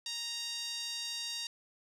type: tone with band-pass filter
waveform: 5% pulse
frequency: 932.3 Hz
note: A#5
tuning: in tune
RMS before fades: -39 dBFS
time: 0.06-1.47 s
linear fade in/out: 2 ms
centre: 4100 Hz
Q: 2
effects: none